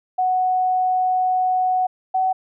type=tone pair in turn; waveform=sine; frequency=740 / 752.1 Hz; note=F#5 / F#5; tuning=0 / +28 cents; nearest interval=unison; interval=28 cents; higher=second; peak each=-16 / -16 dBFS; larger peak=neither; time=0.18-1.87 / 2.14-2.33 s; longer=first; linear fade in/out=10 ms; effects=none